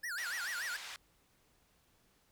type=tone with vibrato; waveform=square; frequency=1651 Hz; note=G#6; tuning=11 cents flat; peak=-38 dBFS; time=0.03-0.77 s; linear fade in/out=10 ms; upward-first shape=sine; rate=6.9 Hz; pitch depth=290 cents each way
type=band-pass noise; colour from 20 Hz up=pink; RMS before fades=-47 dBFS; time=0.18-0.96 s; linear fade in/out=0 ms; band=1400 to 6400 Hz; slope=12 dB/octave
effects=pink hiss -71 dBFS RMS until 2.31 s